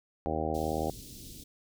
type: harmonic tone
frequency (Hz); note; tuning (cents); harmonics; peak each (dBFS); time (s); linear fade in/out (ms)
78.6; D#2; +18; 1 / 2 / 3 / 4 / 5 / 6 / 7 / 8 / 9 / 10; -37 / -40 / -39 / -37 / -38 / -38 / -37 / -42 / -38 / -37; 0.26-0.9; 0
type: band-stop noise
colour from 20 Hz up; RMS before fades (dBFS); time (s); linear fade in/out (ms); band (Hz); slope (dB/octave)
pink; -46; 0.54-1.44; 10; 350 to 3700; 24
effects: none